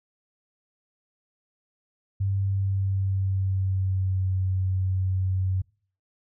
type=tone with pitch glide; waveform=sine; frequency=97.9 to 93.86 Hz; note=G2 to F#2; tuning=-2 to +25 cents; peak=-22 dBFS; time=2.2-5.62 s; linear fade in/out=10 ms; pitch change=-73 cents; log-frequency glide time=2.4-4.33 s; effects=noise-tail reverb RT60 0.5 s tail -26 dB re dry